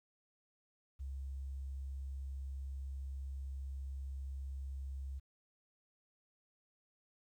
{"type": "tone", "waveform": "sine", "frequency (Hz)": 67.6, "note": "C#2", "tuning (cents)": -43, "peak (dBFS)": -40, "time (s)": [0.99, 5.2], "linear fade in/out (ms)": 20, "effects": ["12-bit"]}